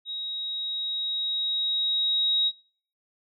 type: tone with level ramp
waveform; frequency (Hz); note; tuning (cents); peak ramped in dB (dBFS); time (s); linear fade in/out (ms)
sine; 3800; A#7; +33; -31 to -20; 0.05-2.52; 50
effects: noise-tail reverb RT60 0.5 s tail -22 dB re dry